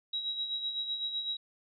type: tone with tremolo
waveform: sine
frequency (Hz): 3853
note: B7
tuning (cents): -44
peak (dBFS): -30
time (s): 0.13-1.37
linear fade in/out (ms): 5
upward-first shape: sine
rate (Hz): 7.9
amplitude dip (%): 55
effects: none